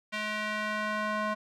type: tone with band-pass filter sweep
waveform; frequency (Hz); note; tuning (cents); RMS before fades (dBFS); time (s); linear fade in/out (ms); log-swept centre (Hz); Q
square; 212.7; G#3; +42; -32; 0.12-1.35; 20; 2300 to 1100; 1.4
effects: none